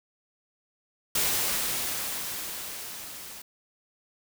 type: noise with level ramp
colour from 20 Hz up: white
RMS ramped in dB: -25 to -43 dBFS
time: 1.15-3.42 s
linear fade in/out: 5 ms
effects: none